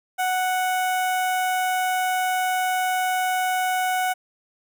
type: tone with notch filter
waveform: sawtooth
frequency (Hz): 740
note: F#5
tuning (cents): 0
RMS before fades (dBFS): -23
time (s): 0.18-4.14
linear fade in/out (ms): 20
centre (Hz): 4500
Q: 1.2
effects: none